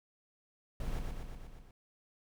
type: noise with echo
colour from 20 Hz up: brown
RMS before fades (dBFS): -37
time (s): 0.8-0.99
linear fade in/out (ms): 2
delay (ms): 120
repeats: 6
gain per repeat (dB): -3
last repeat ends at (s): 1.71
effects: none